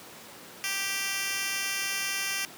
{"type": "tone with high-pass filter", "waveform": "10% pulse", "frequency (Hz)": 392, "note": "G4", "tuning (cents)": 0, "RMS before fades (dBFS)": -31, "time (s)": [0.64, 2.45], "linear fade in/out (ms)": 0, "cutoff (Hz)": 2700, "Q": 1, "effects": ["pink hiss -46 dBFS RMS until 2.57 s", "high-pass 200 Hz 12 dB/octave"]}